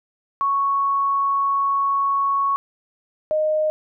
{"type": "tone pair in turn", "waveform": "sine", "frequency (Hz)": [1108.7, 617.6], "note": ["C#6", "D#5"], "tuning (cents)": [0, -13], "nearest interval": "minor seventh", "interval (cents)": 1013, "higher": "first", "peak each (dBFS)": -17, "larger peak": "neither", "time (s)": [[0.41, 2.56], [3.31, 3.7]], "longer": "first", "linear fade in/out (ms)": 0, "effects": []}